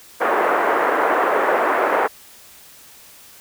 pink band-pass noise, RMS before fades -18 dBFS, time 0.2-2.08 s, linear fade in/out 20 ms, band 400 to 1700 Hz, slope 24 dB/octave, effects white hiss -45 dBFS RMS until 3.4 s

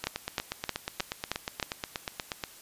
two click trains, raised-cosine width 0.2 ms, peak -14 / -11 dBFS, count 21 / 6, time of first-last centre 0.04-2.438 / 0.07-1.628 s, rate 8.34 / 3.21 Hz, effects white hiss -51 dBFS RMS until 2.61 s + resampled to 32000 Hz

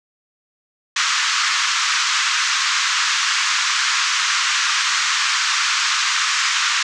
pink band-pass noise, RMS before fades -19 dBFS, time 0.96-6.83 s, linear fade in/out 5 ms, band 1100 to 7100 Hz, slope 48 dB/octave, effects none

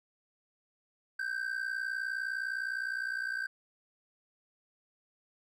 triangle ring-modulated tone, 1562 Hz, G6, 7 cents flat, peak -28 dBFS, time 1.19-3.47 s, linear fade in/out 5 ms, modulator 29.9 Hz, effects none

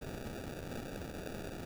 blue noise with sample-and-hold, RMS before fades -43 dBFS, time 0.01-1.65 s, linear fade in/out 10 ms, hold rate 1050 Hz, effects none

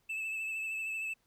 triangle tone with vibrato, 2624 Hz, E7, 9 cents flat, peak -33 dBFS, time 0.09-1.14 s, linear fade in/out 10 ms, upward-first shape triangle, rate 13 Hz, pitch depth 32 cents each way, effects pink hiss -74 dBFS RMS until 1.26 s

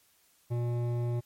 sine tone with hard clipping, 119.9 Hz, A#2, 49 cents sharp, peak -30 dBFS, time 0.5-1.21 s, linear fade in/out 20 ms, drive 12 dB, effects white hiss -66 dBFS RMS until 1.25 s + MP3 64 kbps

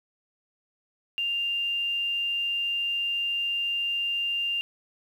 sine tone with quantisation, 2794 Hz, F7, in tune, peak -25 dBFS, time 1.18-4.61 s, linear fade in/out 0 ms, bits 9, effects none

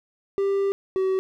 triangle tone pair in turn, 394.8 / 379.4 Hz, G4 / F#4, +12 / +43 cents, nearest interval minor second, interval 69 cents, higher first, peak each -18 dBFS, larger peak neither, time 0.38-0.72 / 0.96-1.19 s, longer first, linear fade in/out 0 ms, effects none

